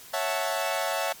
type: chord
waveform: sawtooth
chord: F# minor seventh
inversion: second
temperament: equal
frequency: 554.4 / 659.3 / 740 / 880 Hz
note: C#5 / E5 / F#5 / A5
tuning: 0 / 0 / 0 / 0 cents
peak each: -28 / -26 / -29 / -29 dBFS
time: 0.13-1.13 s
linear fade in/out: 10 ms
effects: white hiss -47 dBFS RMS until 1.2 s + MP3 96 kbps